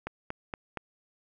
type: click train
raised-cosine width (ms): 0.5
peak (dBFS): -19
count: 4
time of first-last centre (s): 0.07-0.773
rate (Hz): 4.27
effects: none

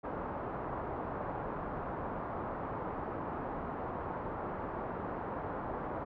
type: low-pass noise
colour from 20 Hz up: white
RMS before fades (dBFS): -39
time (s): 0.03-6.05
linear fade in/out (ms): 20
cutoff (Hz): 1100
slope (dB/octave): 24
effects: none

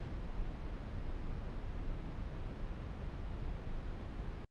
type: noise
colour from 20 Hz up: brown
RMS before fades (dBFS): -41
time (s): 0-4.45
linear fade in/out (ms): 5
effects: low-pass 4000 Hz 12 dB/octave + Opus 48 kbps

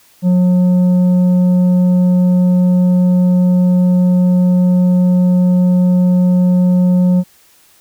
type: tone with tanh clipping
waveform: sine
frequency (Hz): 180.5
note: F#3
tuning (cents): -43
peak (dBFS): -9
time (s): 0.22-7.24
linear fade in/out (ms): 50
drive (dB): 6
effects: white hiss -49 dBFS RMS until 7.8 s

